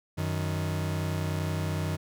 40% pulse tone pair together, 93.14 / 155.56 Hz, F#2 / D#3, +12 / 0 cents, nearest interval major sixth, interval 888 cents, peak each -30 / -30 dBFS, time 0.17-1.97 s, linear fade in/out 20 ms, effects none

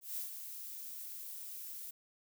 violet noise with ADSR envelope, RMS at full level -39 dBFS, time 0.01-1.91 s, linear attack 160 ms, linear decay 120 ms, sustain -7 dB, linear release 7 ms, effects none

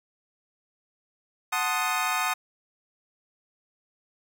25% pulse chord, F# diminished seventh, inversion none, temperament equal, 740 / 880 / 1046.5 / 1244.5 Hz, F#5 / A5 / C6 / Eb6, 0 / 0 / 0 / 0 cents, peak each -27 / -28 / -29 / -24 dBFS, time 1.52-2.34 s, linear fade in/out 10 ms, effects none

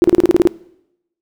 sine tone bursts, 347 Hz, F4, 11 cents flat, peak -5 dBFS, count 9, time 0.02-0.473 s, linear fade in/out 0 ms, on 21 ms, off 33 ms, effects noise-tail reverb RT60 0.8 s tail -21 dB re dry

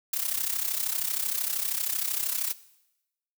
blue noise with amplitude modulation, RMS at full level -26 dBFS, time 0.13-2.53 s, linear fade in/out 5 ms, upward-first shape sine, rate 32.9 Hz, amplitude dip 75%, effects noise-tail reverb RT60 0.9 s tail -18 dB re dry

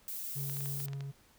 violet noise, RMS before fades -40 dBFS, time 0.08-0.86 s, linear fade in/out 0 ms
triangle tone with tremolo, 138.59 Hz, C#3, in tune, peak -34 dBFS, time 0.35-1.12 s, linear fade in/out 20 ms, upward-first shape triangle, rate 3.8 Hz, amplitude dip 25%
clicks, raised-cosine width 0.2 ms, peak -30 dBFS, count 8, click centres 0.497 / 0.569 / 0.607 / 0.658 / 0.802 / 0.884 / 0.933 / 1.007 s
effects pink hiss -64 dBFS RMS until 1.38 s

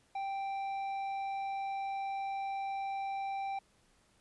triangle tone with tanh clipping, 784 Hz, G5, in tune, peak -36 dBFS, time 0.15-3.59 s, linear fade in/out 5 ms, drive 12 dB, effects pink hiss -69 dBFS RMS until 4.2 s + resampled to 24000 Hz

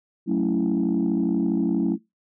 sine chord, F# minor seventh, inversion none, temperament equal, 185 / 220 / 277.2 / 329.6 Hz, F#3 / A3 / C#4 / E4, 0 / 0 / 0 / 0 cents, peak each -24 dBFS, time 0.26-1.98 s, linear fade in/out 50 ms, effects noise-tail reverb RT60 0.2 s tail -23 dB re dry + tanh soft clip ceiling -14 dBFS

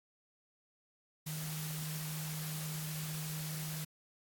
sine tone in noise, 155.56 Hz, D#3, in tune, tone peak -39 dBFS, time 1.26-3.85 s, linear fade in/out 10 ms, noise white, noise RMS -44 dBFS, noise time 1.26-3.85 s, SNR +2 dB, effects AAC 64 kbps

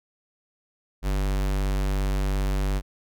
square tone, 48.62 Hz, G1, 13 cents flat, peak -23 dBFS, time 1.02-2.82 s, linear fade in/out 50 ms, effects none

